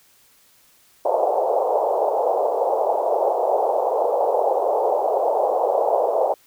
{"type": "band-pass noise", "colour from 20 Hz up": "pink", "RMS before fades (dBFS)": -20, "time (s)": [1.05, 6.34], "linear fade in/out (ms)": 5, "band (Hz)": [450, 860], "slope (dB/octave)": 48, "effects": ["white hiss -56 dBFS RMS until 6.46 s"]}